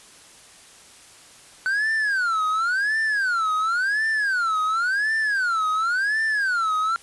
triangle tone with vibrato, 1497 Hz, F#6, 20 cents sharp, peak -18 dBFS, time 1.66-6.96 s, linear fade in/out 0 ms, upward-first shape sine, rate 0.93 Hz, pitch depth 300 cents each way, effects white hiss -48 dBFS RMS until 7.02 s + resampled to 24000 Hz

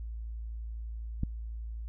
click, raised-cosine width 5 ms, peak -18 dBFS, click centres 1.234 s, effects added 56 Hz sine -36 dBFS peak until 1.88 s

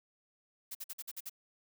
blue noise bursts, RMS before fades -42 dBFS, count 7, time 0.71-1.297 s, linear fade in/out 10 ms, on 41 ms, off 50 ms, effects none

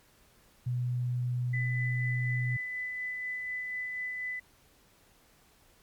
sine tone, 123.47 Hz, B2, in tune, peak -28 dBFS, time 0.66-2.57 s, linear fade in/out 10 ms
sine tone with tremolo, 2000 Hz, B6, 21 cents sharp, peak -32 dBFS, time 1.53-4.4 s, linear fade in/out 10 ms, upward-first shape sine, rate 4.1 Hz, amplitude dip 25%
effects pink hiss -63 dBFS RMS until 5.82 s + MP3 96 kbps

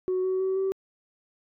sine tone with pitch steps, 370 / 374.7 / 379.5 / 384.4 Hz, F#4 / F#4 / F#4 / G4, 0 / +22 / +44 / -34 cents, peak -22 dBFS, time 0.08-0.72 s, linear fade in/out 0 ms, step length 160 ms, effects tanh soft clip ceiling -21 dBFS

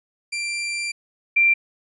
sawtooth / sine tone pair in turn, 2363 / 2363 Hz, D7 / D7, +10 / +10 cents, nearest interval unison, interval 0 cents, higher neither, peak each -21 / -13 dBFS, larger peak second, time 0.32-0.92 / 1.36-1.54 s, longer first, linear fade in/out 10 ms, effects resampled to 24000 Hz

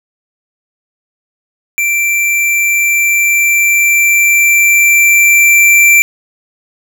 square tone with level ramp, 2349 Hz, D7, in tune, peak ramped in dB -11 to -4 dBFS, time 1.78-6.02 s, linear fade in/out 0 ms, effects none

